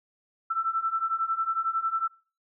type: beating tone pair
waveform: sine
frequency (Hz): 1325 / 1336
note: E6 / E6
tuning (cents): +9 / +23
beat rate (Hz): 11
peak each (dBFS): -29 / -27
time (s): 0.5-2.08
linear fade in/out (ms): 10
effects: noise-tail reverb RT60 0.4 s tail -24 dB re dry